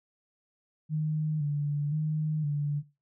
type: tone with vibrato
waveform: sine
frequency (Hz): 150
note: D3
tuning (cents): +37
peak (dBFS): -26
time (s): 0.89-2.83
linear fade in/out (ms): 50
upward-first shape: square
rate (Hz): 0.97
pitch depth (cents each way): 49
effects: noise-tail reverb RT60 0.3 s tail -19 dB re dry